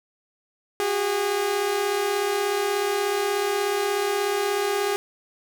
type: tone pair together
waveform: sawtooth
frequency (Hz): 370.8 / 407.4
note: F#4 / G#4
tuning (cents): +4 / -33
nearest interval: major second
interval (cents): 163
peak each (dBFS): -25 / -19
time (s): 0.8-4.96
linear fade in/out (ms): 0
effects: none